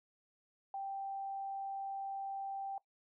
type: tone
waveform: sine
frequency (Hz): 784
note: G5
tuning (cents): 0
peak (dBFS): -38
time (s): 0.74-2.78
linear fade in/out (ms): 2
effects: noise-tail reverb RT60 0.1 s tail -19 dB re dry